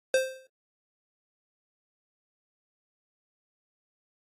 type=tone with exponential decay; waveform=square; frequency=523.3 Hz; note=C5; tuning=in tune; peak=-19 dBFS; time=0.14-0.47 s; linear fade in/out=2 ms; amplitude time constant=70 ms; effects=AAC 32 kbps